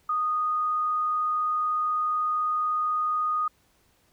sine tone, 1237 Hz, D#6, 10 cents flat, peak -23 dBFS, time 0.09-3.48 s, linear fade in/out 5 ms, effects pink hiss -65 dBFS RMS until 4.12 s

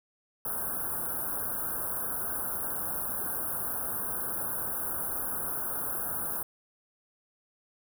white band-stop noise, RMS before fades -33 dBFS, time 0.45-6.43 s, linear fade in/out 2 ms, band 1600 to 9700 Hz, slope 96 dB/octave, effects none

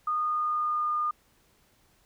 sine tone with pitch glide, 1228 to 1216 Hz, D#6 to D#6, -23 to -40 cents, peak -25 dBFS, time 0.07-1.11 s, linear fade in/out 5 ms, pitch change -17 cents, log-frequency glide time 0.21-0.9 s, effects pink hiss -65 dBFS RMS until 2.05 s

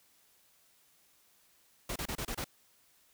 pink noise bursts, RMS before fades -37 dBFS, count 6, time 1.89-2.444 s, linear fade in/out 5 ms, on 69 ms, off 28 ms, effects white hiss -67 dBFS RMS until 3.13 s

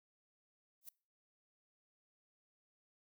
violet noise with exponential growth, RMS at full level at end -44 dBFS, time 0.81-0.89 s, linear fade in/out 5 ms, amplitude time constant 16 ms, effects noise-tail reverb RT60 0.4 s tail -24 dB re dry

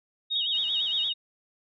sine tone with tremolo, 3729 Hz, A#7, in tune, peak -25 dBFS, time 0.3-1.14 s, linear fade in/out 20 ms, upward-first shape sine, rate 4.7 Hz, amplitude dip 40%
sine tone with vibrato, 3142 Hz, G7, 3 cents sharp, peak -28 dBFS, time 0.35-1.13 s, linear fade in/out 10 ms, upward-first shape sine, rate 8.7 Hz, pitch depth 170 cents each way
click train, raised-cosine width 0.2 ms, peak -32 dBFS, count 47, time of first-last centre 0.55-1.081 s, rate 86.6 Hz
effects none

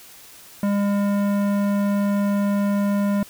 sine tone with tanh clipping, 202 Hz, G#3, 48 cents flat, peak -20 dBFS, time 0.63-3.23 s, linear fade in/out 2 ms, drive 16 dB, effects white hiss -45 dBFS RMS until 3.29 s

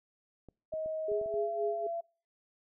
clicks, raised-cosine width 2 ms, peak -37 dBFS, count 7, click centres 0.487 / 0.738 / 0.86 / 1.117 / 1.214 / 1.26 / 1.341 s
sine tone with pitch glide, 631 to 676.3 Hz, D#5 to E5, +24 to +44 cents, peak -33 dBFS, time 0.72-2.01 s, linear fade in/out 10 ms, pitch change +120 cents, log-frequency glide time 1.06-1.44 s
sine tone with tremolo, 415.3 Hz, G#4, in tune, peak -29 dBFS, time 1.08-1.87 s, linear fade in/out 5 ms, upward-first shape sine, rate 3.9 Hz, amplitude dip 80%
effects noise-tail reverb RT60 0.4 s tail -26 dB re dry

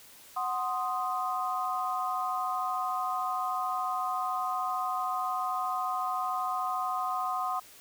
sine chord, C diminished, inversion second, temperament equal, 740 / 1046.5 / 1244.5 Hz, Gb5 / C6 / Eb6, 0 / 0 / 0 cents, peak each -33 dBFS, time 0.36-7.6 s, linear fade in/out 10 ms, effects white hiss -53 dBFS RMS until 7.8 s

